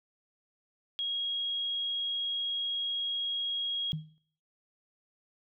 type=tone; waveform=sine; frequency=3288 Hz; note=G#7; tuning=18 cents flat; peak=-30 dBFS; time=0.99-3.92 s; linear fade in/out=0 ms
type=tone with exponential decay; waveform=sine; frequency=155.56 Hz; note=D#3; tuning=in tune; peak=-28 dBFS; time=3.93-4.18 s; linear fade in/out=0 ms; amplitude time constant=54 ms
effects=noise-tail reverb RT60 0.6 s tail -23 dB re dry